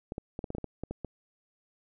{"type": "clicks", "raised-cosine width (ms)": 2, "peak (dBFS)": -22, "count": 11, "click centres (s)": [0.121, 0.181, 0.391, 0.442, 0.504, 0.55, 0.583, 0.643, 0.836, 0.91, 1.047], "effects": []}